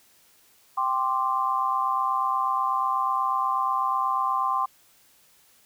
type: chord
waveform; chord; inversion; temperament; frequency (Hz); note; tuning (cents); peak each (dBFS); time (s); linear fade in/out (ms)
sine; G suspended fourth; none; equal; 784 / 1046.5 / 1174.7; G5 / C6 / D6; 0 / 0 / 0; -29 / -24 / -28; 0.77-4.66; 10
effects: white hiss -59 dBFS RMS until 5.65 s